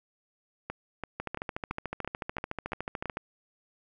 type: two click trains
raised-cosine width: 0.5 ms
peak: -19 / -18 dBFS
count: 8 / 28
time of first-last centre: 0.7-3.057 / 1.2-3.171 s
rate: 2.97 / 13.7 Hz
effects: none